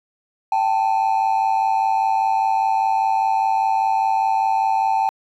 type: ring-modulated tone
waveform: triangle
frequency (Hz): 830.6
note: G#5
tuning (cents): 0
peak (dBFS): -10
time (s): 0.52-5.09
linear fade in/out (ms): 0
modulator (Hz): 52.5
effects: tanh soft clip ceiling -9 dBFS